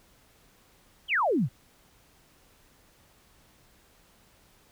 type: exponential sweep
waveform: sine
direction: down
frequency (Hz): 3343 to 103.83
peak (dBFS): -22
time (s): 1.08-1.49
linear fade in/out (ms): 50
effects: pink hiss -61 dBFS RMS until 4.71 s